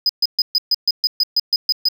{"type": "tone bursts", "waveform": "triangle", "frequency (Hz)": 5000, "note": "D#8", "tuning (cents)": 8, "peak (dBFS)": -11, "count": 12, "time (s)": [0.06, 1.886], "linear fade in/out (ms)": 2, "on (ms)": 33, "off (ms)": 130, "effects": []}